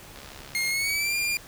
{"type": "click train", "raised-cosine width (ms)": 0.2, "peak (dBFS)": -26, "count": 39, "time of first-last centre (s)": [0.16, 0.707], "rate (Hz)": 69.5}
{"type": "tone with pitch glide", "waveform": "sawtooth", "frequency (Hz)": [2136, 2398], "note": ["C7", "D7"], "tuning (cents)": [35, 36], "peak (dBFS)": -21, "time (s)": [0.55, 1.37], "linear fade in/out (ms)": 0, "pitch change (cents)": 201, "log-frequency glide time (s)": [0.68, 1.15]}
{"effects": ["pink hiss -46 dBFS RMS until 1.47 s"]}